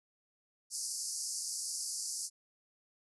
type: band-pass noise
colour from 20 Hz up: pink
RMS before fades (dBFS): -39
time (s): 0.7-2.3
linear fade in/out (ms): 50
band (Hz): 4700 to 11000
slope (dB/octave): 96
effects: none